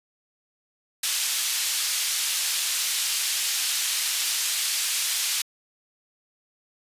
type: band-pass noise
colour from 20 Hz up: pink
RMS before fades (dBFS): -26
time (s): 1.03-5.42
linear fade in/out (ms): 5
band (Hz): 3200 to 13000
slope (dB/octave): 12
effects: resampled to 32000 Hz